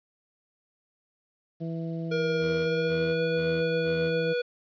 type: harmonic tone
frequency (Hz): 164.81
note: E3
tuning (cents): 0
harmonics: 1 / 2 / 3 / 4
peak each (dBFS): -31 / -37 / -41 / -43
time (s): 1.6-4.34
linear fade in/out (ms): 20
type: tone with pitch glide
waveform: square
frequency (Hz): 474.8 to 487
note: A#4 to B4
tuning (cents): +32 to -24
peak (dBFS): -26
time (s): 2.11-4.42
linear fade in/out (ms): 10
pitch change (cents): +44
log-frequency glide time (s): 2.53-3.25
type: tone bursts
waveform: 10% pulse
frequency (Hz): 83.2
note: E2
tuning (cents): +17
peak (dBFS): -32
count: 4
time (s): 2.39-4.12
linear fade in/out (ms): 50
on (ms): 290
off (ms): 190
effects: resampled to 11025 Hz + 10-bit